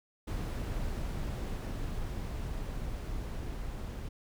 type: noise with level ramp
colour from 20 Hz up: brown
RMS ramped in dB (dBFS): -34 to -39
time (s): 0.27-4.09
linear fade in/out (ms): 10
effects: none